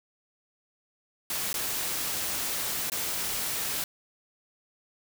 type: noise with dropouts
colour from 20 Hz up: white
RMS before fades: -31 dBFS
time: 1.3-3.84 s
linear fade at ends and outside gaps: 2 ms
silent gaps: 1.53-1.541 / 2.899-2.919 s
effects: none